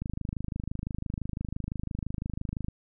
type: click train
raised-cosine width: 5 ms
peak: -20 dBFS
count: 70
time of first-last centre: 0.02-2.684 s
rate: 25.9 Hz
effects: none